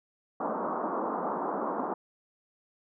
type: band-pass noise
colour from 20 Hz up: white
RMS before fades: -32 dBFS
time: 0.4-1.94 s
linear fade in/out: 5 ms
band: 190 to 1200 Hz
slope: 48 dB/octave
effects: none